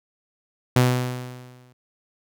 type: tone with exponential decay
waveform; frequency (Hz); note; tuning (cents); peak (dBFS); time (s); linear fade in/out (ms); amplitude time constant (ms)
sawtooth; 125.3; B2; +25; -9; 0.76-1.73; 5; 210
effects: none